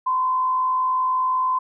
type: tone with frequency modulation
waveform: sine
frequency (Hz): 1026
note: C6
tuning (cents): -34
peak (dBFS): -18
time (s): 0.06-1.59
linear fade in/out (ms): 10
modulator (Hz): 54.6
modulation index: 0.3
effects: none